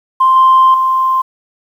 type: tone with level steps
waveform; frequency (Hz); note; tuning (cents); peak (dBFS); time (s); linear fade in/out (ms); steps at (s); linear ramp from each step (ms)
sine; 1046.5; C6; 0; -5 / -3 / -9; 0.2-1.22; 10; 0.36 / 0.74; 2
effects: tanh soft clip ceiling -1 dBFS + 7-bit